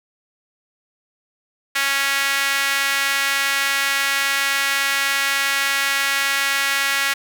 sawtooth tone with high-pass filter, 276.5 Hz, C#4, 4 cents flat, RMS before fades -20 dBFS, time 1.75-7.14 s, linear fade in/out 10 ms, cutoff 1800 Hz, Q 1.8, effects none

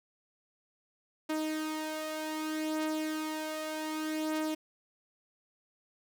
sawtooth beating tone pair, 311.1 / 311.75 Hz, D#4 / D#4, 0 / +3 cents, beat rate 0.65 Hz, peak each -30 / -35 dBFS, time 1.29-4.55 s, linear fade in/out 10 ms, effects none

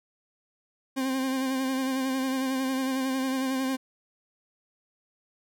40% pulse tone with vibrato, 263.5 Hz, C4, 12 cents sharp, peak -25 dBFS, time 0.96-3.77 s, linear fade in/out 20 ms, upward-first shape sine, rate 11 Hz, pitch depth 33 cents each way, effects none

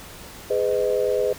sine chord, G# minor, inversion none, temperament equal with one note detuned, 415.3 / 504.8 / 622.3 Hz, G#4 / B4 / D#5, 0 / +38 / 0 cents, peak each -23 / -22 / -26 dBFS, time 0.5-1.33 s, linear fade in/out 5 ms, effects pink hiss -41 dBFS RMS until 1.38 s

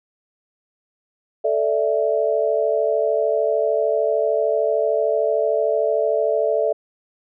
sine chord, A suspended fourth, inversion none, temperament just, 440 / 586.7 / 660 Hz, A4 / D5 / E5, 0 / -2 / +2 cents, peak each -21 dBFS, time 1.44-6.73 s, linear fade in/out 10 ms, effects none

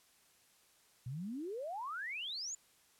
sine exponential sweep, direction up, 116.54 to 7200 Hz, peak -39 dBFS, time 1.06-2.55 s, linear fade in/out 5 ms, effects white hiss -68 dBFS RMS until 2.99 s + low-pass 12000 Hz 12 dB/octave

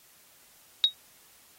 sine tone with exponential decay, 3783 Hz, A#7, 25 cents sharp, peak -13 dBFS, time 0.84-0.94 s, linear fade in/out 0 ms, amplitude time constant 20 ms, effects white hiss -58 dBFS RMS until 1.58 s + AAC 48 kbps

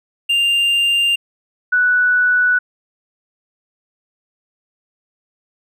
triangle / sine tone pair in turn, 2794 / 1480.1 Hz, F7 / F#6, 0 / 0 cents, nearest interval major seventh, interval 1100 cents, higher first, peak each -11 dBFS, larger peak neither, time 0.29-1.16 / 1.72-2.59 s, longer neither, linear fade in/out 10 ms, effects none

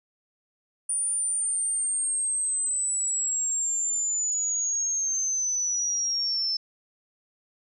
sine linear sweep, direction down, 9397 to 5274 Hz, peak -24 dBFS, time 0.89-6.57 s, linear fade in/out 5 ms, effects none

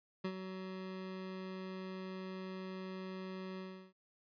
25% pulse tone with ADSR envelope, 187.7 Hz, F#3, 25 cents sharp, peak -31 dBFS, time 0.24-3.93 s, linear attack 9 ms, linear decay 68 ms, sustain -8 dB, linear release 350 ms, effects resampled to 11025 Hz

